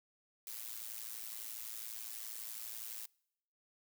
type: noise with amplitude modulation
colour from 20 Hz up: blue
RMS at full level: -42 dBFS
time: 0.47-3.06 s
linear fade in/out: 2 ms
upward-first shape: sine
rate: 112 Hz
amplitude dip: 80%
effects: noise-tail reverb RT60 0.8 s tail -26 dB re dry